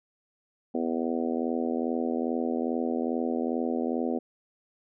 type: harmonic tone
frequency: 82.41 Hz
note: E2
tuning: in tune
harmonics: 3 / 4 / 5 / 6 / 7 / 8 / 9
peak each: -29 / -33 / -34 / -35 / -38 / -40 / -39 dBFS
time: 0.74-4.19 s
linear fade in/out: 10 ms
effects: none